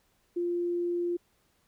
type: tone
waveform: sine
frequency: 348.3 Hz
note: F4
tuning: 5 cents flat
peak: -27 dBFS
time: 0.36-1.17 s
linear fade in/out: 10 ms
effects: pink hiss -70 dBFS RMS until 1.67 s